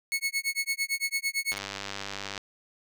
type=tone with tremolo; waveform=sawtooth; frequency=2198 Hz; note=C#7; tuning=15 cents flat; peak=-21 dBFS; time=0.12-1.58 s; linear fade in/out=0 ms; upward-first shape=sine; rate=8.9 Hz; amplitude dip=100%
type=click train; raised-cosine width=0.2 ms; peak=-17 dBFS; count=86; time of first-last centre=1.52-2.378 s; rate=99.1 Hz
effects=none